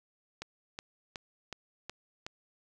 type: click train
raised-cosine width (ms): 0.2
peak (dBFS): -22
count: 6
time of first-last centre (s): 0.42-2.265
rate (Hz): 2.71
effects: none